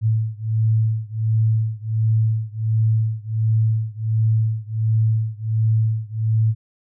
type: beating tone pair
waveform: sine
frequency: 110 / 111.4 Hz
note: A2 / A2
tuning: 0 / +22 cents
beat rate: 1.4 Hz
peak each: -19 / -20 dBFS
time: 0.01-6.55 s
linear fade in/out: 50 ms
effects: none